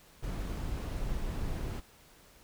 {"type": "noise", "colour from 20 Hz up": "brown", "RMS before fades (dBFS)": -35, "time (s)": [0.22, 1.81], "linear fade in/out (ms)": 20, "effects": ["pink hiss -59 dBFS RMS until 2.43 s"]}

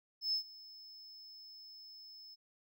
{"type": "tone with ADSR envelope", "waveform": "triangle", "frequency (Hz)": 5230, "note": "E8", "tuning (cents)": -15, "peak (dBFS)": -27, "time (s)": [0.21, 2.36], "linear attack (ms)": 120, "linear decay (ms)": 98, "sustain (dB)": -23, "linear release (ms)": 27, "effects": ["tanh soft clip ceiling -29 dBFS"]}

